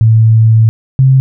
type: tone pair in turn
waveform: sine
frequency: 111.6 / 132.72 Hz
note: A2 / C3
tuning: +25 / +25 cents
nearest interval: minor third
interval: 300 cents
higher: second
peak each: -3 dBFS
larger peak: neither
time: 0.01-0.69 / 0.99-1.2 s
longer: first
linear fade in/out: 0 ms
effects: none